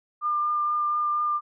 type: tone with vibrato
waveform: sine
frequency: 1200 Hz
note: D6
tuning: 37 cents sharp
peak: -22 dBFS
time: 0.21-1.41 s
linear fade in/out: 50 ms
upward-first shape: triangle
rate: 4.2 Hz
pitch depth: 12 cents each way
effects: none